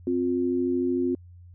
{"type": "tone pair together", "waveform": "sine", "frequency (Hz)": [261.6, 354.9], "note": ["C4", "F4"], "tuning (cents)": [0, 28], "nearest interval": "perfect fourth", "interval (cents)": 528, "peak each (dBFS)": -25, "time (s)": [0.07, 1.15], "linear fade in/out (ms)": 2, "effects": ["added 88 Hz sine -45 dBFS peak until 1.54 s"]}